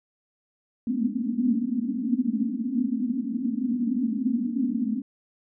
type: band-pass noise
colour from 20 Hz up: pink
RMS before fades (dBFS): -26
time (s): 0.87-5.02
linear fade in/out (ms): 2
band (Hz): 220 to 270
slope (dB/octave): 96
effects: none